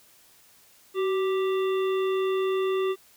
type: harmonic tone with a mistuned harmonic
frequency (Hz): 392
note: G4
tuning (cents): 0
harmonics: 1 / 3 / 5 / 7 / 9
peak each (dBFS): -23 / -34 / -42 / -41 / -42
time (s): 0.94-2.96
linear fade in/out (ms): 50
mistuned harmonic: 1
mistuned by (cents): -56
effects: white hiss -57 dBFS RMS until 3.16 s